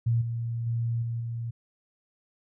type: tone with level steps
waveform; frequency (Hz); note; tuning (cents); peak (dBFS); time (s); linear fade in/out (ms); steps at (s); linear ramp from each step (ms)
sine; 116.54; A#2; 0; -21 / -28 / -25 / -28 / -30; 0.06-1.51; 10; 0.21 / 0.66 / 1.02 / 1.2; 10
effects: none

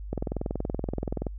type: click train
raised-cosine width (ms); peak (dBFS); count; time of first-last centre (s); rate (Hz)
2; -16; 25; 0.13-1.267; 21.1
effects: added 50 Hz sine -35 dBFS peak until 1.38 s

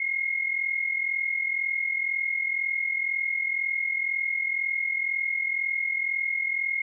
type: tone pair together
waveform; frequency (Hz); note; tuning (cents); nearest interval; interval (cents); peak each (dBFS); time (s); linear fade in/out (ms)
sine; 2118 / 2160; C7 / C#7; +21 / -45; unison; 34; -30 / -26; 0-6.82; 5
effects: none

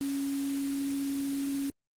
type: tone in noise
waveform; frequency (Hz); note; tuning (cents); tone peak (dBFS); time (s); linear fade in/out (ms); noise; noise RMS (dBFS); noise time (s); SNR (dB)
sine; 277.2; C#4; 0; -29; 0.01-1.7; 0; white; -42; 0.01-1.7; +10
effects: low-pass 12000 Hz 12 dB/octave + Opus 24 kbps

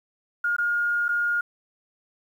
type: tone with dropouts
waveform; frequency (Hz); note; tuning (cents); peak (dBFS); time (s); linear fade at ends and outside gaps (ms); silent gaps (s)
sine; 1423; F6; +32; -21; 0.44-1.41; 5; 0.565-0.583 / 1.083-1.089
effects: 9-bit

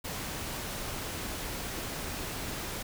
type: noise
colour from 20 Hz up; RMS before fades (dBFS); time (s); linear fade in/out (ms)
pink; -37; 0.04-2.83; 10
effects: none

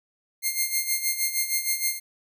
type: tone with tremolo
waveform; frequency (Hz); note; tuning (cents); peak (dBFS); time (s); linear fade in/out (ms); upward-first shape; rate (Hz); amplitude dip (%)
5% pulse; 2116; C7; +19; -11; 0.42-2; 50; sine; 6.4; 70
effects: none

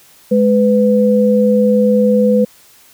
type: tone pair together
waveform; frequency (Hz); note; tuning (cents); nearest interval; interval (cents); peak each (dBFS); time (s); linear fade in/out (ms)
sine; 210 / 499.5; G#3 / B4; +19 / +20; octave + minor third; 1501; -11; 0.31-2.45; 10
effects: white hiss -46 dBFS RMS until 2.93 s

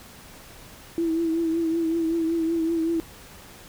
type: tone with vibrato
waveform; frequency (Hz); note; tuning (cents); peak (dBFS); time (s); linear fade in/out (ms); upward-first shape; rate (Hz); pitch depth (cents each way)
sine; 329.1; E4; -3; -21; 0.98-3; 0; triangle; 5.3; 49
effects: pink hiss -46 dBFS RMS until 3.68 s

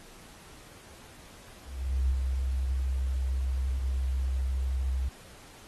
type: tone with ADSR envelope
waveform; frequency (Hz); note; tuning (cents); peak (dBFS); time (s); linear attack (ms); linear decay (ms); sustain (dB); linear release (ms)
sine; 65.41; C2; 0; -22; 1.64-5.09; 450; 59; -4; 9
effects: pink hiss -52 dBFS RMS until 5.67 s + AAC 32 kbps

